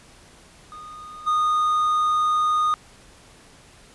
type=tone with level steps; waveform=triangle; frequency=1232 Hz; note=D#6; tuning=17 cents flat; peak=-35 / -16 dBFS; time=0.72-2.74 s; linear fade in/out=0 ms; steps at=1.26 s; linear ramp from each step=20 ms; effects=pink hiss -50 dBFS RMS until 3.94 s + resampled to 24000 Hz